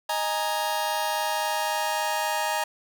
sawtooth chord, D# suspended fourth, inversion none, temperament just, 622.3 / 829.7 / 933.4 Hz, D#5 / G#5 / A#5, 0 / -2 / +2 cents, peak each -27 / -25 / -24 dBFS, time 0.09-2.64 s, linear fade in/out 5 ms, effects none

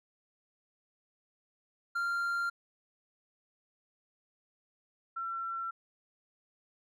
triangle / sine tone pair in turn, 1389 / 1352.6 Hz, F6 / E6, -10 / +44 cents, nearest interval unison, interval 46 cents, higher first, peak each -28 / -34 dBFS, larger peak first, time 1.95-2.5 / 5.16-5.71 s, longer neither, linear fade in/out 10 ms, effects none

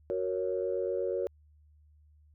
sine chord, F# major, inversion none, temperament equal, 370 / 466.2 / 554.4 Hz, F#4 / A#4 / C#5, 0 / 0 / 0 cents, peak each -33 dBFS, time 0.1-1.27 s, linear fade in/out 0 ms, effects tanh soft clip ceiling -19 dBFS + added 75 Hz sine -58 dBFS peak until 2.34 s

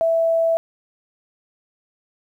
sine tone, 659.3 Hz, E5, in tune, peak -15 dBFS, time 0.01-0.57 s, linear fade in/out 0 ms, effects 9-bit

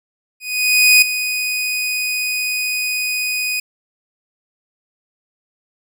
sawtooth tone with ADSR envelope, 2489 Hz, D#7, in tune, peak -3 dBFS, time 0.4-3.6 s, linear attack 620 ms, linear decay 6 ms, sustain -12 dB, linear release 5 ms, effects none

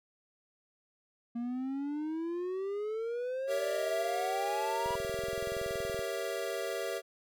triangle exponential sweep, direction up, 233.2 to 977 Hz, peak -31 dBFS, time 1.35-4.96 s, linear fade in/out 10 ms
square chord, G diminished seventh, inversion none, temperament equal with one note detuned, 392 / 467.5 / 554.4 / 659.3 Hz, G4 / Bb4 / Db5 / Fb5, 0 / +5 / 0 / 0 cents, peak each -40 dBFS, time 3.47-7.02 s, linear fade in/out 50 ms
click train, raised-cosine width 5 ms, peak -33 dBFS, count 25, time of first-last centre 4.86-5.992 s, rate 21.2 Hz
effects none

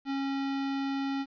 square tone, 273.9 Hz, C#4, 21 cents flat, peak -30 dBFS, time 0.05-1.26 s, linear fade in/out 50 ms, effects resampled to 11025 Hz + 10-bit

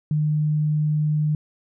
sine tone, 151.7 Hz, D#3, 44 cents flat, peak -18 dBFS, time 0.11-1.35 s, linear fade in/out 2 ms, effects none

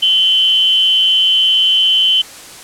sine tone with amplitude modulation, 3059 Hz, G7, 43 cents flat, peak -6 dBFS, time 0.02-2.22 s, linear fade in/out 10 ms, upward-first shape sine, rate 263 Hz, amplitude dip 55%, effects white hiss -34 dBFS RMS until 2.63 s + low-pass 10000 Hz 12 dB/octave

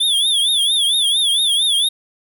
square tone with vibrato, 3452 Hz, A7, 34 cents flat, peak -14 dBFS, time 0-1.89 s, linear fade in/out 10 ms, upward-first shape triangle, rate 4.4 Hz, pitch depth 150 cents each way, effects none

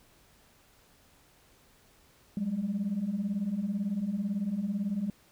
sine beating tone pair, 188 / 206 Hz, F#3 / G#3, +28 / -14 cents, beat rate 18 Hz, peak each -33 / -29 dBFS, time 2.37-5.1 s, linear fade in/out 2 ms, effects tanh soft clip ceiling -24 dBFS + pink hiss -62 dBFS RMS until 5.31 s

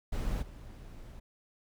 brown noise with level steps, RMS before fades -33 / -47 dBFS, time 0.12-1.2 s, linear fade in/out 10 ms, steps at 0.41 s, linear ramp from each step 20 ms, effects none

